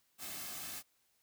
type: noise with comb filter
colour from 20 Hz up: white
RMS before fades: -44 dBFS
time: 0.18-0.83 s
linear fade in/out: 50 ms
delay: 2.1 ms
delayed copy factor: -0.55
effects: white hiss -75 dBFS RMS until 1.22 s